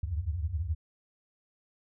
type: tone cluster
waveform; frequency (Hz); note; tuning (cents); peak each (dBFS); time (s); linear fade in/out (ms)
sine; 72.2 / 79.5 / 91.2; D2 / D#2 / F#2; -29 / +38 / -24; -34 / -34 / -34; 0.03-0.75; 5
effects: none